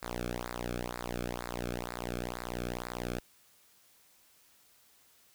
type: tone with flanger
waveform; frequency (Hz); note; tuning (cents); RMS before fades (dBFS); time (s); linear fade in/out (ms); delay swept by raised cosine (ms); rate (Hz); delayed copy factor
sawtooth; 60.2; B1; -44; -38; 0.02-3.2; 10; 0.32 to 1.06; 2.1; -0.95
effects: white hiss -64 dBFS RMS until 5.34 s